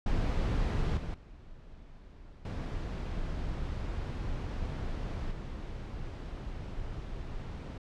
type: noise with level steps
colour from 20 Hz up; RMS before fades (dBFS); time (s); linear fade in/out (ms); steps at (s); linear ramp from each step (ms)
brown; -29 / -36 / -51 / -35 / -39; 0.06-7.78; 5; 0.97 / 1.14 / 2.45 / 5.31; 2
effects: low-pass 5000 Hz 12 dB/octave